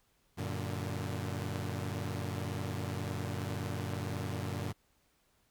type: chord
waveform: sawtooth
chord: Gb augmented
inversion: none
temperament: equal with one note detuned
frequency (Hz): 94.66 / 116.54 / 146.83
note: Gb2 / Bb2 / D3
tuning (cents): +40 / 0 / 0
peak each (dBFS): -34 / -36 / -37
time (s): 0.37-4.73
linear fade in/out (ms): 20
effects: pink hiss -72 dBFS RMS until 5.5 s